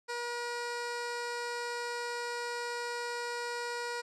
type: tone with low-pass filter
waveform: 15% pulse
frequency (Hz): 479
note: A#4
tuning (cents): +47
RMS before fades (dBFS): -37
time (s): 0.08-4.02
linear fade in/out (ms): 20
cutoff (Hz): 7000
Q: 1.3
effects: none